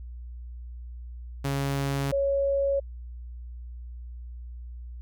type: tone pair in turn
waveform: sawtooth / sine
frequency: 138.59 / 554.4 Hz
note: C#3 / C#5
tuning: 0 / 0 cents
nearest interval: 2 octaves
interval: 2400 cents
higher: second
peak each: -22 dBFS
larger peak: neither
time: 1.44-2.12 / 2.12-2.8 s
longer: neither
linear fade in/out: 10 ms
effects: added 60 Hz sine -37 dBFS peak until 5.01 s